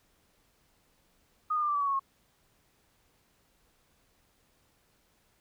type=tone with pitch steps; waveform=sine; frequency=1241 / 1217.6 / 1194.6 / 1172 / 1149.9 / 1128.2 / 1106.9 / 1086 Hz; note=D#6 / D#6 / D6 / D6 / D6 / C#6 / C#6 / C#6; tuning=-5 / -38 / +29 / -4 / -37 / +30 / -3 / -36 cents; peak=-26 dBFS; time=1.5-1.996 s; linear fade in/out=10 ms; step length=62 ms; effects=pink hiss -69 dBFS RMS until 5.4 s